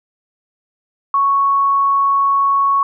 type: tone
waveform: sine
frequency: 1108.7 Hz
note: C#6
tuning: in tune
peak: -11 dBFS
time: 1.14-2.83 s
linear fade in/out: 2 ms
effects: none